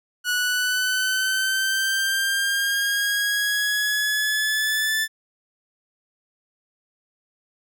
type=linear sweep; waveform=sawtooth; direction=up; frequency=1466 to 1760 Hz; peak=-17 dBFS; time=0.24-5.08 s; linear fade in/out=50 ms; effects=none